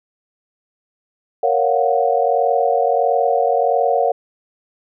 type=chord; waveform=sine; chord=Gb major seventh; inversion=first; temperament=equal; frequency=466.2 / 554.4 / 698.5 / 740 Hz; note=Bb4 / Db5 / F5 / Gb5; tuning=0 / 0 / 0 / 0 cents; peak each=-19 dBFS; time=1.43-4.12 s; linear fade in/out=5 ms; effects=none